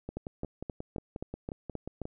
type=two click trains; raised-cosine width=2 ms; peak=-24 / -22 dBFS; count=12 / 8; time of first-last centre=0.09-2.054 / 0.17-2.017 s; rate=5.6 / 3.79 Hz; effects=none